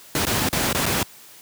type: noise with dropouts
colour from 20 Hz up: pink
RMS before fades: -21 dBFS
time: 0.15-1.03 s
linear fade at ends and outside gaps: 2 ms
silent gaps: 0.253-0.267 / 0.489-0.528 / 0.729-0.747 / 0.857-0.862 s
effects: white hiss -46 dBFS RMS until 1.41 s + high-pass 80 Hz 12 dB/octave